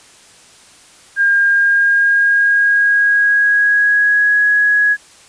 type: tone with pitch glide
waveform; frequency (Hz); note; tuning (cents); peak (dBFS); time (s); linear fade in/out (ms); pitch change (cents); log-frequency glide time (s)
sine; 1611 to 1671.7; G6 to G#6; +47 to +11; -9; 1.16-4.97; 50; +64; 1.49-4.43
effects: white hiss -44 dBFS RMS until 5.28 s + resampled to 22050 Hz